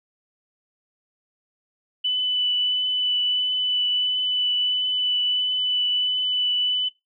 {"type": "tone with vibrato", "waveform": "sine", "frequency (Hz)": 2989, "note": "F#7", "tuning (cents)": 17, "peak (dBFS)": -20, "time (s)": [2.04, 6.89], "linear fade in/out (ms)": 10, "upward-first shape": "triangle", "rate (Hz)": 1.5, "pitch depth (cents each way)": 12, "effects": ["noise-tail reverb RT60 0.2 s tail -18 dB re dry"]}